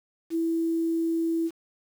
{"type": "tone with quantisation", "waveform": "sine", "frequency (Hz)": 330, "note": "E4", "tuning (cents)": 2, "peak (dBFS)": -23, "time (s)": [0.3, 1.51], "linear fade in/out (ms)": 50, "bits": 8, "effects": []}